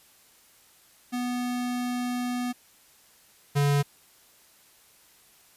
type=tone pair in turn; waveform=square; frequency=246.2 / 143.01 Hz; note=B3 / D3; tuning=-5 / -46 cents; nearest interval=major sixth; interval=941 cents; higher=first; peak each=-28 / -21 dBFS; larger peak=second; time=1.12-2.53 / 3.55-3.83 s; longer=first; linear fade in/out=20 ms; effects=white hiss -58 dBFS RMS until 5.56 s + resampled to 32000 Hz